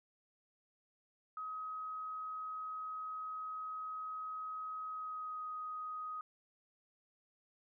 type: tone with pitch glide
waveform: sine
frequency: 1267 to 1252.4 Hz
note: D#6 to D#6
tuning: +31 to +11 cents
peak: -40 dBFS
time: 1.37-6.21 s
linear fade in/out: 2 ms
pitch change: -20 cents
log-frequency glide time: 4.88-5.46 s
effects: none